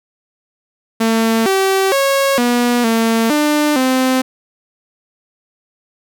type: tone with pitch steps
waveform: sawtooth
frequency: 225.3 / 385.3 / 549 / 242 / 226.8 / 298.5 / 258.9 Hz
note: A3 / G4 / C#5 / B3 / A#3 / D4 / C4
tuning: +41 / -30 / -17 / -35 / -47 / +28 / -18 cents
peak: -8 dBFS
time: 1-4.22 s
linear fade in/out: 10 ms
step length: 460 ms
effects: none